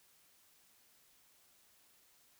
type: silence
effects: white hiss -68 dBFS RMS until 2.39 s